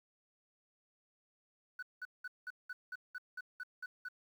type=tone bursts; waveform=sine; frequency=1487 Hz; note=F#6; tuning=8 cents sharp; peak=-38 dBFS; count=11; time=1.79-4.086 s; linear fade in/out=5 ms; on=36 ms; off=190 ms; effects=tanh soft clip ceiling -39 dBFS + 11-bit